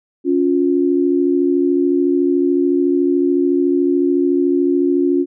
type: tone pair together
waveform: sine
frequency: 280.1 / 353.9 Hz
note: C#4 / F4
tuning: +18 / +23 cents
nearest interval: major third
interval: 405 cents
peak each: -15 / -15 dBFS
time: 0.24-5.26 s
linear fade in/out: 50 ms
effects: none